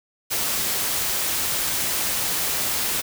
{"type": "noise", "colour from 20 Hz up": "white", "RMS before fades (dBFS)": -24, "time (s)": [0.3, 3.02], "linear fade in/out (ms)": 20, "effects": []}